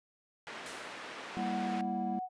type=band-pass noise; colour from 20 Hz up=white; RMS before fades=-45 dBFS; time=0.47-1.81 s; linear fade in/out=0 ms; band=250 to 2100 Hz; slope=12 dB/octave
type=noise with exponential decay; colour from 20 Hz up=white; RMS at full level=-44 dBFS; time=0.66-1.22 s; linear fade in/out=1 ms; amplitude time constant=120 ms
type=tone; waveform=sine; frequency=740 Hz; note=F#5; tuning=in tune; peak=-35 dBFS; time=1.35-2.29 s; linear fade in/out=50 ms
type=chord; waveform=triangle; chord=E diminished; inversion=first; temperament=equal; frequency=196 / 233.1 / 329.6 Hz; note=G3 / Bb3 / E4; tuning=0 / 0 / 0 cents; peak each=-35 / -36 / -40 dBFS; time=1.37-2.19 s; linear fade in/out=0 ms
effects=resampled to 22050 Hz